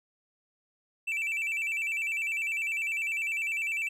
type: tone with vibrato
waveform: triangle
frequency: 2489 Hz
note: D#7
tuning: in tune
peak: -27 dBFS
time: 1.07-3.89 s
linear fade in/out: 10 ms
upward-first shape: square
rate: 10 Hz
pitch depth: 120 cents each way
effects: none